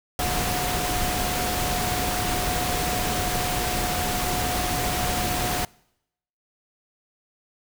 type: tone in noise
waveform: sine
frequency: 724 Hz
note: F#5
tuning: 38 cents flat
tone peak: -29 dBFS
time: 0.19-5.65 s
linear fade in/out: 2 ms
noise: pink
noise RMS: -26 dBFS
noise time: 0.19-5.65 s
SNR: -6 dB
effects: noise-tail reverb RT60 0.8 s tail -25 dB re dry